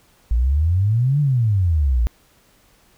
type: exponential two-way sweep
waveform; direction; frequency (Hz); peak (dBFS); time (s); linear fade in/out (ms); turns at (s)
sine; up then down; 55 to 150 to 55; -14; 0.31-2.07; 0; 1.2
effects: pink hiss -56 dBFS RMS until 2.97 s